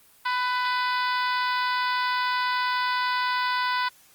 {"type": "harmonic tone", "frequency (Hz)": 498.4, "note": "B4", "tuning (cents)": 16, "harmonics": [2, 3, 4, 5, 6, 7, 8, 9, 10], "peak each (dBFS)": [-25, -29, -33, -38, -40, -37, -38, -38, -41], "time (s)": [0.25, 3.89], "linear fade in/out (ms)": 10, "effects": ["white hiss -56 dBFS RMS until 4.14 s", "Opus 24 kbps"]}